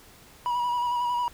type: tone with vibrato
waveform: triangle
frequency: 970 Hz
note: B5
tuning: 31 cents flat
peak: -22 dBFS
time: 0.46-1.28 s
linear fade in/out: 0 ms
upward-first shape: square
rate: 11 Hz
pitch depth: 24 cents each way
effects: pink hiss -52 dBFS RMS until 1.33 s